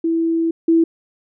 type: tone pair in turn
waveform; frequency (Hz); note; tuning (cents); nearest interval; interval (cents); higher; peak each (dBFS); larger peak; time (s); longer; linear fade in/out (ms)
sine; 329.6 / 329.6; E4 / E4; 0 / 0; unison; 0; neither; -15 / -10; second; 0.04-0.51 / 0.68-0.84; first; 5
effects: none